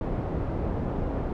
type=low-pass noise; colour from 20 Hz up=pink; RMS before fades=-29 dBFS; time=0.01-1.33 s; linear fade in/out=2 ms; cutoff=660 Hz; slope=12 dB/octave; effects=none